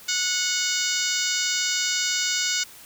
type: harmonic tone with a mistuned harmonic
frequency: 734 Hz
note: F#5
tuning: 14 cents flat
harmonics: 2 / 3 / 4 / 5 / 6 / 7 / 8 / 9 / 10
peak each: -31 / -31 / -31 / -31 / -31 / -31 / -31 / -31 / -31 dBFS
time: 0.08-2.64 s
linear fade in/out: 10 ms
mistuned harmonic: 7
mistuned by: -43 cents
effects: white hiss -46 dBFS RMS until 2.85 s